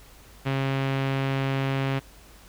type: tone with low-pass filter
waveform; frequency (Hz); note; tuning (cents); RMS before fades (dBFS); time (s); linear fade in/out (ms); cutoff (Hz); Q
sawtooth; 135.4; C#3; -40; -26; 0.45-2; 20; 2800; 1.6
effects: added 50 Hz sine -51 dBFS peak until 2.48 s + pink hiss -52 dBFS RMS until 2.48 s